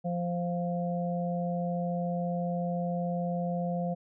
harmonic tone, 174.61 Hz, F3, in tune, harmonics 1 / 3 / 4, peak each -30 / -35 / -36 dBFS, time 0.04-3.95 s, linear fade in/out 20 ms, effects none

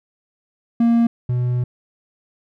triangle tone pair in turn, 233.1 / 123.48 Hz, A#3 / B2, 0 / 0 cents, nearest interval major seventh, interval 1100 cents, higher first, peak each -10 / -15 dBFS, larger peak first, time 0.8-1.07 / 1.29-1.64 s, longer second, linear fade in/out 5 ms, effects none

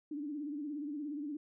sine tone with vibrato, 293.7 Hz, D4, in tune, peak -37 dBFS, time 0.11-1.37 s, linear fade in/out 5 ms, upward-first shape sine, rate 17 Hz, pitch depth 90 cents each way, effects none

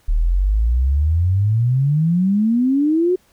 sine exponential sweep, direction up, 36.82 to 373.1 Hz, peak -13 dBFS, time 0.08-3.16 s, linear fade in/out 10 ms, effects pink hiss -57 dBFS RMS until 3.32 s

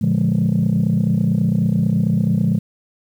sine chord, Bb dominant seventh, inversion none, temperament just, 116.54 / 145.68 / 174.81 / 209.8 Hz, Bb2 / D3 / F3 / Ab3, 0 / -14 / +2 / +18 cents, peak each -20 / -19 / -17 / -18 dBFS, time 0.01-2.59 s, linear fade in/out 10 ms, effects tanh soft clip ceiling -9 dBFS + 8-bit

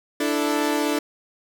sawtooth chord, D suspended second, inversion none, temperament equal, 293.7 / 329.6 / 440 Hz, D4 / E4 / A4, 0 / 0 / 0 cents, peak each -19 / -23 / -23 dBFS, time 0.2-0.99 s, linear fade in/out 5 ms, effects none

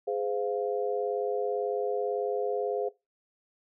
sine chord, F minor, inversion first, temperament equal with one note detuned, 415.3 / 513.4 / 698.5 Hz, Ab4 / C5 / F5, 0 / -33 / 0 cents, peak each -30 / -32 / -35 dBFS, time 0.07-2.89 s, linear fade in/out 10 ms, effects noise-tail reverb RT60 0.2 s tail -18 dB re dry

